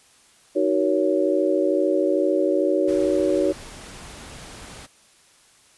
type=chord; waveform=sine; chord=D# minor seventh; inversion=none; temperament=just; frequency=311.1 / 373.4 / 466.7 / 560 Hz; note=D#4 / F#4 / A#4 / C#5; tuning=0 / +16 / +2 / +18 cents; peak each=-23 / -22 / -27 / -22 dBFS; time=0.55-3.53 s; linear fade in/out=20 ms
type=noise; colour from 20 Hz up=pink; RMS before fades=-40 dBFS; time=2.87-4.87 s; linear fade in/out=20 ms
effects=white hiss -55 dBFS RMS until 5.77 s + resampled to 24000 Hz